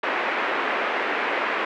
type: band-pass noise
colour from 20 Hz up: white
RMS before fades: -25 dBFS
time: 0.03-1.65 s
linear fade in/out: 5 ms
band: 290 to 2200 Hz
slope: 24 dB/octave
effects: none